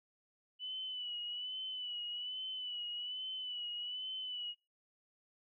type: tone with vibrato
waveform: sine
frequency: 2973 Hz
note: F#7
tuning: 8 cents sharp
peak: -39 dBFS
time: 0.59-4.55 s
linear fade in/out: 50 ms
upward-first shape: sine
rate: 1.2 Hz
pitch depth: 49 cents each way
effects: noise-tail reverb RT60 0.3 s tail -26 dB re dry